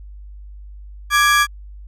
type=tone pair together; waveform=35% pulse; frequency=1178 / 1666 Hz; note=D6 / G#6; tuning=+5 / +5 cents; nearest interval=tritone; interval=600 cents; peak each=-13 dBFS; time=1.1-1.47 s; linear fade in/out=50 ms; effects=added 50 Hz sine -34 dBFS peak until 1.87 s + low-pass 12000 Hz 12 dB/octave